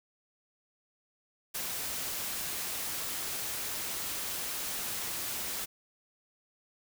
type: noise with ADSR envelope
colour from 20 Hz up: white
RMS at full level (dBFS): -34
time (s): 1.54-5.66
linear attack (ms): 15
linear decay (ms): 8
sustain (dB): -2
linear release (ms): 20
effects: none